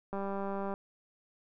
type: click train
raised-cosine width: 1 ms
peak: -24 dBFS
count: 121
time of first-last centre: 0.13-0.739 s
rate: 197 Hz
effects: none